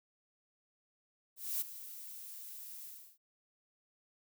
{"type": "noise with ADSR envelope", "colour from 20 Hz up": "violet", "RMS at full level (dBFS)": -34, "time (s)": [1.36, 3.18], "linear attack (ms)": 250, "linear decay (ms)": 16, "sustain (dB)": -14, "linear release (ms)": 340, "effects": []}